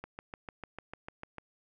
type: click train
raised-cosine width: 0.5 ms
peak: -26 dBFS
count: 10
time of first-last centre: 0.04-1.383 s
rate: 6.7 Hz
effects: none